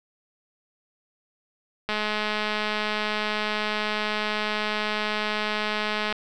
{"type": "click train", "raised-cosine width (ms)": 0.3, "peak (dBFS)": -11, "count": 899, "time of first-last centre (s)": [1.89, 6.126], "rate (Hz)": 212, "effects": []}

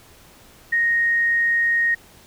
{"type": "tone", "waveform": "sine", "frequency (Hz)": 1864.7, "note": "A#6", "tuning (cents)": 0, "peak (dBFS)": -16, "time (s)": [0.72, 1.95], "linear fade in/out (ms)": 10, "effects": ["pink hiss -49 dBFS RMS until 2.26 s"]}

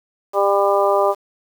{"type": "harmonic tone", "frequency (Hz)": 199.4, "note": "G3", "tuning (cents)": 30, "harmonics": [2, 3, 4, 5, 6], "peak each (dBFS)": [-19, -17, -21, -22, -22], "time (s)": [0.33, 1.15], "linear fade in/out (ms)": 50, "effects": ["7-bit"]}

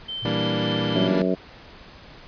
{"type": "tone with tremolo", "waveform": "sine", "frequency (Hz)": 3104, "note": "G7", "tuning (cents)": -18, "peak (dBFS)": -28, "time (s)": [0.08, 1.08], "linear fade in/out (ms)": 10, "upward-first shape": "sine", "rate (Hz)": 3.5, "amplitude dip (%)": 35}
{"type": "tone with pitch glide", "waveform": "sine", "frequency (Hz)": [117.8, 116.72], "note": ["A#2", "A#2"], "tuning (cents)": [19, 3], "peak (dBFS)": -30, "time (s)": [0.22, 1.1], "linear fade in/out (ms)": 10, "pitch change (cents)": -16, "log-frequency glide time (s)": [0.59, 0.96]}
{"type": "chord", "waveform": "25% pulse", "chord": "E half-diminished seventh", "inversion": "none", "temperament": "equal", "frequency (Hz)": [164.81, 196, 233.1, 293.7], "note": ["E3", "G3", "Bb3", "D4"], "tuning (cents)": [0, 0, 0, 0], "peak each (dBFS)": -25, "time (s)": [0.25, 1.22], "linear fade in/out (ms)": 2}
{"type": "harmonic tone", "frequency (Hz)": 92.9, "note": "F#2", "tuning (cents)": 7, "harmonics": [2, 3, 4, 5, 6, 7], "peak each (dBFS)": [-24, -26, -27, -28, -29, -29], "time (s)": [0.95, 1.35], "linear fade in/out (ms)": 10}
{"effects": ["pink hiss -45 dBFS RMS until 2.27 s", "resampled to 11025 Hz"]}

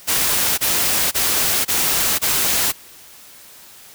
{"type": "noise bursts", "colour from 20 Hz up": "white", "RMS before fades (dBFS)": -18, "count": 5, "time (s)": [0.07, 2.724], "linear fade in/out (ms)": 20, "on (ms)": 510, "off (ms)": 26, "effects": ["white hiss -43 dBFS RMS until 3.94 s"]}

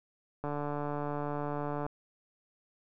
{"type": "click train", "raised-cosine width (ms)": 1, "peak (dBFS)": -22, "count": 209, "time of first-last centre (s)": [0.44, 1.865], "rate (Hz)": 146, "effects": []}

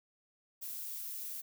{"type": "noise", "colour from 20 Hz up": "violet", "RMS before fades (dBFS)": -42, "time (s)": [0.61, 1.42], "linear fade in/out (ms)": 20, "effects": []}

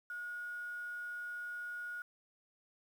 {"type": "tone with quantisation", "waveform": "sine", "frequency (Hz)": 1444, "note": "F#6", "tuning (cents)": -43, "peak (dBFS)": -40, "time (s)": [0.1, 2.02], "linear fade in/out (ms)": 2, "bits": 10, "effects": []}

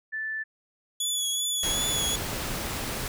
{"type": "tone", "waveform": "sine", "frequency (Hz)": 1756, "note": "A6", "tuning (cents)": -4, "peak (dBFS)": -29, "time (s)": [0.12, 0.44], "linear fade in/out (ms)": 20}
{"type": "tone with vibrato", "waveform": "20% pulse", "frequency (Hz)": 3403, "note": "G#7", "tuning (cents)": 41, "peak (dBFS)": -20, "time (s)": [1, 2.16], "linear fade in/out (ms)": 5, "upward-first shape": "triangle", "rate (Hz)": 2.6, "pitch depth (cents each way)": 40}
{"type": "noise", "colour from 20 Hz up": "pink", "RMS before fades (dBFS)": -32, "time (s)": [1.63, 3.08], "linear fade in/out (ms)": 2}
{"effects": []}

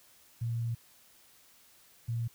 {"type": "tone pair in turn", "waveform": "sine", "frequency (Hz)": [116.54, 116.54], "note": ["A#2", "A#2"], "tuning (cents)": [0, 0], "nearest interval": "unison", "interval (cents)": 0, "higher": "neither", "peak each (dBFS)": [-30, -30], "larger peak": "neither", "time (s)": [[0.41, 0.75], [2.08, 2.28]], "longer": "first", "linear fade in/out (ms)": 10, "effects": ["white hiss -61 dBFS RMS until 2.34 s"]}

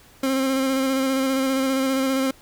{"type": "tone with vibrato", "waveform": "30% pulse", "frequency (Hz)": 266.1, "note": "C4", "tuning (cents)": 29, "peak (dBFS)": -17, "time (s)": [0.23, 2.31], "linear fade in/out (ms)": 5, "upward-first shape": "square", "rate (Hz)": 15, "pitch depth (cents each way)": 19, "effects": ["pink hiss -51 dBFS RMS until 2.41 s"]}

